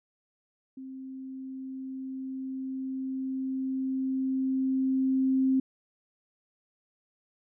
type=tone with level ramp; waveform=sine; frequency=263.7 Hz; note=C4; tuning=14 cents sharp; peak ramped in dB=-39 to -21 dBFS; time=0.77-5.6 s; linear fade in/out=5 ms; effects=none